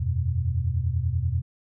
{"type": "chord", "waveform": "sine", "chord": "E suspended second", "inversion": "none", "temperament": "just", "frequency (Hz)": [82.41, 92.71, 123.61], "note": ["E2", "F#2", "B2"], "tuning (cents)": [0, 4, 2], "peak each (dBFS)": [-26, -27, -27], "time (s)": [0, 1.42], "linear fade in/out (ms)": 10, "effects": []}